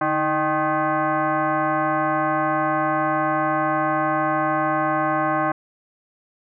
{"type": "tone with frequency modulation", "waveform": "sine", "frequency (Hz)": 147.8, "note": "D3", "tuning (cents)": 11, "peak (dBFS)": -18, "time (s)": [0.01, 5.52], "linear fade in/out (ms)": 5, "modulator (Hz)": 463, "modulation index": 2.8, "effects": []}